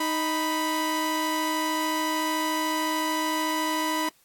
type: tone pair together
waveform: sawtooth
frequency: 311.7 / 988.7 Hz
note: D#4 / B5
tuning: +3 / +2 cents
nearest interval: octave + minor sixth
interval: 1999 cents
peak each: -24 / -23 dBFS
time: 0-4.09 s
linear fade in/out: 5 ms
effects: white hiss -62 dBFS RMS until 4.24 s + AAC 64 kbps